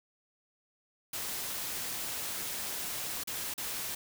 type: noise with dropouts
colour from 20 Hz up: white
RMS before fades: -37 dBFS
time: 1.13-3.95 s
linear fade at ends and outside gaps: 5 ms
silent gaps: 3.237-3.273 / 3.54-3.578 s
effects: none